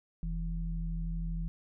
sine tone pair together, 43.65 / 164.81 Hz, F1 / E3, 0 / 0 cents, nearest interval octave + major seventh, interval 2300 cents, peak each -33 / -37 dBFS, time 0.23-1.48 s, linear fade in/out 0 ms, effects none

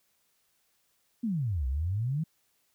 sine exponential two-way sweep, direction down then up, 246.9 to 61.74 to 167.6 Hz, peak -27 dBFS, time 1.23-2.24 s, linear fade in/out 10 ms, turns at 1.67 s, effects white hiss -72 dBFS RMS until 2.74 s

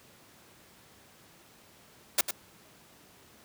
white noise with echo, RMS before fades -23 dBFS, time 2.18-2.21 s, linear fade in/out 5 ms, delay 100 ms, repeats 1, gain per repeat -9 dB, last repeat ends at 2.31 s, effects pink hiss -57 dBFS RMS until 3.44 s + high-pass 100 Hz 12 dB/octave

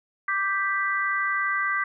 sine chord, G major, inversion second, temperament equal, 1174.7 / 1568 / 1975.5 Hz, D6 / G6 / B6, 0 / 0 / 0 cents, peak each -27 dBFS, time 0.28-1.84 s, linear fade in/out 5 ms, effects none

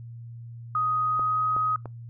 sine tone with pitch glide, 1250 to 1258.7 Hz, D#6 to D#6, +8 to +20 cents, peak -22 dBFS, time 0.75-1.76 s, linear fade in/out 2 ms, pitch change +12 cents, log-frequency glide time 1.05-1.45 s
clicks, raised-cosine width 1 ms, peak -23 dBFS, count 3, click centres 1.195 / 1.565 / 1.857 s
effects noise-tail reverb RT60 0.2 s tail -24 dB re dry + added 117 Hz sine -38 dBFS peak until 2.09 s

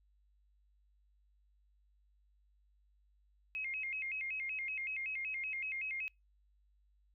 sine tone with vibrato, 2329 Hz, D7, 15 cents flat, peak -37 dBFS, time 3.55-6.08 s, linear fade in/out 0 ms, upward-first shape square, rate 5.3 Hz, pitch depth 160 cents each way, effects noise-tail reverb RT60 0.2 s tail -26 dB re dry + added 50 Hz sine -68 dBFS peak until 7.14 s

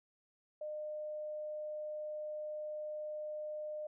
sine tone, 607 Hz, D#5, 43 cents flat, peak -39 dBFS, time 0.61-3.87 s, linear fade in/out 5 ms, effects none

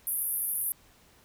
pink band-pass noise, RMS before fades -31 dBFS, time 0.07-0.72 s, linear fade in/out 0 ms, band 10000 to 14000 Hz, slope 96 dB/octave, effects pink hiss -60 dBFS RMS until 1.24 s

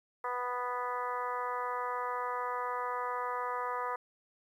harmonic tone, 246.9 Hz, B3, in tune, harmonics 2 / 3 / 4 / 5 / 6 / 7 / 8, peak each -40 / -43 / -36 / -38 / -48 / -47 / -48 dBFS, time 0.24-3.96 s, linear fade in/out 5 ms, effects 11-bit

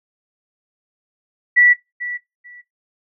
sine tone with echo, 1954 Hz, B6, 19 cents flat, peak -8 dBFS, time 1.56-1.74 s, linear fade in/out 20 ms, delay 440 ms, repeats 2, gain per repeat -15 dB, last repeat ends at 2.62 s, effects noise-tail reverb RT60 0.2 s tail -18 dB re dry

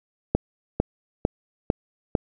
click train, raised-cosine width 2 ms, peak -5 dBFS, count 5, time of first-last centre 0.35-2.152 s, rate 2.22 Hz, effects none

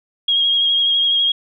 sine tone with vibrato, 3268 Hz, G#7, 29 cents flat, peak -13 dBFS, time 0.28-1.32 s, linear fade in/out 5 ms, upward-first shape sine, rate 12 Hz, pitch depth 24 cents each way, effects none

